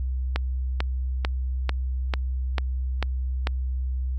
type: click train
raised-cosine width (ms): 0.3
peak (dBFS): -9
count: 8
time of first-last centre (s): 0.36-3.471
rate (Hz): 2.25
effects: added 64 Hz sine -24 dBFS peak until 4.18 s